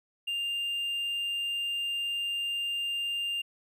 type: tone with hard clipping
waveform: triangle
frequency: 2799 Hz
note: F7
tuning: 3 cents sharp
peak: -30 dBFS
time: 0.27-3.42 s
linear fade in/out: 10 ms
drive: 5 dB
effects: none